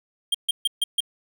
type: tone bursts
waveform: square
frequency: 3201 Hz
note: G7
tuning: 36 cents sharp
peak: -19 dBFS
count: 5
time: 0.32-1.005 s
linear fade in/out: 5 ms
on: 25 ms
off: 140 ms
effects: none